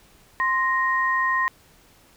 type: tone pair together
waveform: sine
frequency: 1046.5 / 1866.8 Hz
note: C6 / A#6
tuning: 0 / +2 cents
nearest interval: minor seventh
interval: 1002 cents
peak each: -22 dBFS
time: 0.4-1.48 s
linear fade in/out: 0 ms
effects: pink hiss -55 dBFS RMS until 2.16 s